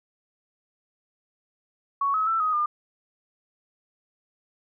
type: tone with pitch steps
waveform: sine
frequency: 1115 / 1281 / 1331 / 1256 / 1206 Hz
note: C#6 / E6 / E6 / D#6 / D6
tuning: +10 / -50 / +16 / +16 / +46 cents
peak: -21 dBFS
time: 2.01-2.66 s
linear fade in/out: 5 ms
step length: 130 ms
effects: none